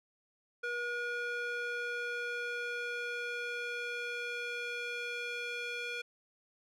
square tone with band-pass filter sweep, 480.2 Hz, B4, 49 cents flat, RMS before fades -38 dBFS, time 0.63-6.02 s, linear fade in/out 10 ms, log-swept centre 1500 to 2400 Hz, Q 1.7, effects none

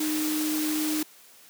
sine tone in noise, 307.3 Hz, D#4, 21 cents flat, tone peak -25 dBFS, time 0-1.03 s, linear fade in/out 5 ms, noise white, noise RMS -32 dBFS, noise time 0-1.03 s, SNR +4 dB, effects white hiss -53 dBFS RMS until 1.49 s + high-pass 200 Hz 12 dB/octave

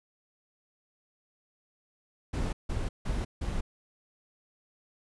brown noise bursts, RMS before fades -31 dBFS, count 4, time 2.33-3.61 s, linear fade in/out 10 ms, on 200 ms, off 160 ms, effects resampled to 24000 Hz

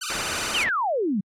5% pulse tone with vibrato, 1344 Hz, E6, 33 cents sharp, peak -15 dBFS, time 0.01-0.64 s, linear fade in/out 10 ms, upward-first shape sine, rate 20 Hz, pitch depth 230 cents each way
white low-pass noise, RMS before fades -33 dBFS, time 0.1-0.69 s, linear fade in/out 0 ms, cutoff 2600 Hz, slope 24 dB/octave
sine exponential sweep, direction down, 3251 to 180 Hz, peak -21 dBFS, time 0.54-1.21 s, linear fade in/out 10 ms
effects low-pass 8000 Hz 12 dB/octave + AAC 64 kbps

